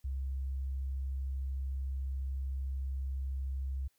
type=tone; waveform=sine; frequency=66.8 Hz; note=C2; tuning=36 cents sharp; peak=-33 dBFS; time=0.04-3.88 s; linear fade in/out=10 ms; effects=white hiss -75 dBFS RMS until 3.98 s